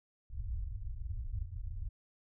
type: low-pass noise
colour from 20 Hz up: pink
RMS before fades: -39 dBFS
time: 0.3-1.89 s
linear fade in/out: 10 ms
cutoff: 110 Hz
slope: 96 dB/octave
effects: none